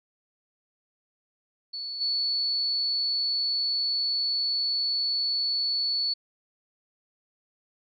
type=tone with level steps; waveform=sine; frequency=4435 Hz; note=C#8; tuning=in tune; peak=-32 / -24 dBFS; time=1.73-6.14 s; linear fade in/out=10 ms; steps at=2 s; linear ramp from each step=20 ms; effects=none